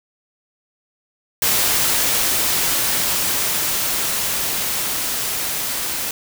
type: noise with level ramp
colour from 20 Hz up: white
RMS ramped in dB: -17 to -24 dBFS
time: 1.42-6.11 s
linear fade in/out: 2 ms
effects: none